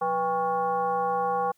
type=tone with frequency modulation; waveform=sine; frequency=800 Hz; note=G5; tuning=35 cents sharp; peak=-23 dBFS; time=0.01-1.52 s; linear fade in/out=10 ms; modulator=309 Hz; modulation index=1.1; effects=white hiss -68 dBFS RMS until 1.57 s